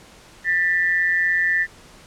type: tone pair together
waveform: sine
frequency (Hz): 1783.6 / 1960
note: A6 / B6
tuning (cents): +23 / -14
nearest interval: major second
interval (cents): 163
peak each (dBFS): -18 / -22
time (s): 0.44-1.67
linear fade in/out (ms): 50
effects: pink hiss -47 dBFS RMS until 2.06 s + low-pass 9000 Hz 12 dB/octave